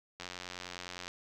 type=click train; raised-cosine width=0.2 ms; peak=-24 dBFS; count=80; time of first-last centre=0.2-1.08 s; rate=89.8 Hz; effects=none